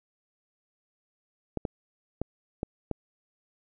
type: clicks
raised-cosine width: 2 ms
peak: -16 dBFS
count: 5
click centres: 1.573 / 1.652 / 2.216 / 2.631 / 2.913 s
effects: none